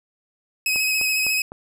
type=tone with vibrato; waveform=sawtooth; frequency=2546 Hz; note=D#7; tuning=39 cents sharp; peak=-16 dBFS; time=0.66-1.42 s; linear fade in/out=2 ms; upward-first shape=square; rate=14 Hz; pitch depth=17 cents each way
type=click train; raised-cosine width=1 ms; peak=-21 dBFS; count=4; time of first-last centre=0.76-1.519 s; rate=3.95 Hz
effects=none